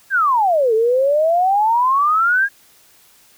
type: exponential two-way sweep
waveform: sine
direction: down then up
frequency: 1654 to 432.3 to 1654 Hz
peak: -12 dBFS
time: 0.1-2.49 s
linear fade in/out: 50 ms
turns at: 0.74 s
effects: white hiss -51 dBFS RMS until 3.37 s